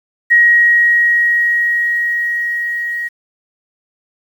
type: tone with level ramp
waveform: sine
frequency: 1893 Hz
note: A#6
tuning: 26 cents sharp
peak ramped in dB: -5 to -18 dBFS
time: 0.3-3.09 s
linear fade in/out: 20 ms
effects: 7-bit